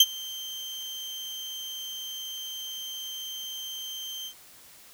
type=tone with ADSR envelope; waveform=35% pulse; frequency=3136 Hz; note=G7; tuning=in tune; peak=-9 dBFS; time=0-4.34 s; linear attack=4 ms; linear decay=43 ms; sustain=-24 dB; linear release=79 ms; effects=white hiss -52 dBFS RMS until 4.93 s